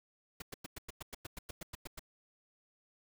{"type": "noise bursts", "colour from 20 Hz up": "pink", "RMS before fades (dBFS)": -44, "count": 14, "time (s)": [0.4, 1.994], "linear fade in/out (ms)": 5, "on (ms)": 21, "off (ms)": 100, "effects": []}